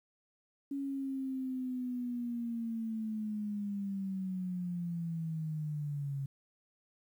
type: linear sweep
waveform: sine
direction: down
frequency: 279.4 to 136.4 Hz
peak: -34 dBFS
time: 0.71-6.26 s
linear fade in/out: 5 ms
effects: 11-bit